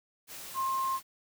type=tone in noise; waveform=sine; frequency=1061 Hz; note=C6; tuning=24 cents sharp; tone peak=-28 dBFS; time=0.54-1 s; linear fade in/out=50 ms; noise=white; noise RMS=-44 dBFS; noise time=0.27-1.03 s; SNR=+13 dB; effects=none